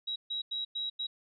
sine tone bursts at uneven times, 3855 Hz, B7, 43 cents flat, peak -32 dBFS, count 5, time 0.07-0.16 / 0.3-0.42 / 0.51-0.65 / 0.75-0.9 / 0.99-1.07 s, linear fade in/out 10 ms, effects none

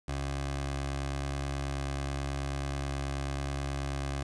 15% pulse tone with notch filter, 69.3 Hz, C#2, in tune, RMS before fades -34 dBFS, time 0.08-4.23 s, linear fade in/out 5 ms, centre 210 Hz, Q 1.7, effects resampled to 22050 Hz + 10-bit

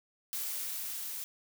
blue noise with level ramp, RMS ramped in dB -36 to -40 dBFS, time 0.33-1.24 s, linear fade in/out 0 ms, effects none

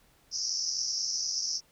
pink band-pass noise, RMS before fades -32 dBFS, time 0.31-1.61 s, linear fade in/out 50 ms, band 5100 to 5900 Hz, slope 96 dB/octave, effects pink hiss -64 dBFS RMS until 1.71 s

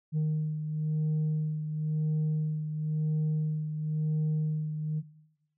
sine beating tone pair, 154.2 / 155.17 Hz, D#3 / D#3, -15 / -4 cents, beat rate 0.97 Hz, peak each -25 / -33 dBFS, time 0.12-5.03 s, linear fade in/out 50 ms, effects noise-tail reverb RT60 0.9 s tail -18 dB re dry + tanh soft clip ceiling -24 dBFS

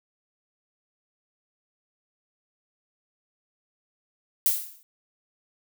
violet noise with exponential decay, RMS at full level -19 dBFS, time 4.46-4.83 s, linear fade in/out 0 ms, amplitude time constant 79 ms, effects none

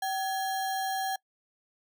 sine tone with sample-and-hold, 768 Hz, G5, 36 cents flat, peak -28 dBFS, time 0.02-1.16 s, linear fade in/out 5 ms, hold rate 2450 Hz, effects noise-tail reverb RT60 0.1 s tail -24 dB re dry

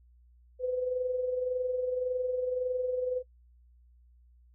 sine tone with amplitude modulation, 504 Hz, B4, 35 cents sharp, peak -26 dBFS, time 0.59-3.23 s, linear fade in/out 50 ms, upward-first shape sine, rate 21.8 Hz, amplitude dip 50%, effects noise-tail reverb RT60 0.1 s tail -21 dB re dry + added 60 Hz sine -57 dBFS peak until 4.54 s

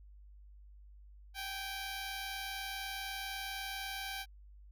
10% pulse tone pair together, 776 / 816 Hz, G5 / G#5, -18 / -31 cents, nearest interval minor second, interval 87 cents, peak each -32 / -38 dBFS, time 1.34-4.26 s, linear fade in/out 50 ms, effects added 50 Hz sine -53 dBFS peak until 4.71 s

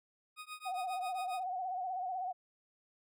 20% pulse tone with tremolo, 1244.5 Hz, D#6, in tune, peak -36 dBFS, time 0.36-1.44 s, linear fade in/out 50 ms, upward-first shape triangle, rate 7.4 Hz, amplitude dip 100%
sine tone with vibrato, 740 Hz, F#5, in tune, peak -35 dBFS, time 0.65-2.33 s, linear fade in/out 20 ms, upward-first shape sine, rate 16 Hz, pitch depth 66 cents each way
effects none

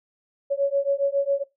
sine beating tone pair, 554.4 / 561.7 Hz, C#5 / C#5, 0 / +23 cents, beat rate 7.3 Hz, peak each -23 dBFS, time 0.5-1.44 s, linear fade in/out 20 ms, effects noise-tail reverb RT60 0.2 s tail -20 dB re dry

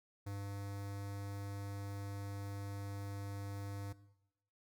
square tone with notch filter, 100.1 Hz, G2, 37 cents sharp, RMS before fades -43 dBFS, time 0.26-3.93 s, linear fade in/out 10 ms, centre 2900 Hz, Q 1.8, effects noise-tail reverb RT60 0.9 s tail -18 dB re dry

